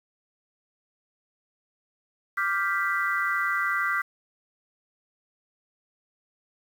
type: chord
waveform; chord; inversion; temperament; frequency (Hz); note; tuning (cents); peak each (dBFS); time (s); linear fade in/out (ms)
sine; G dominant seventh; second; equal; 1174.7 / 1396.9 / 1568 / 1975.5; D6 / F6 / G6 / B6; 0 / 0 / 0 / 0; -29; 2.37-4.02; 10
effects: 8-bit